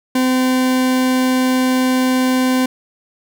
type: tone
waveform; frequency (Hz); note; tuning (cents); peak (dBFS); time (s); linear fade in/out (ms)
40% pulse; 256.6; C4; -34; -12; 0.15-2.66; 5
effects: none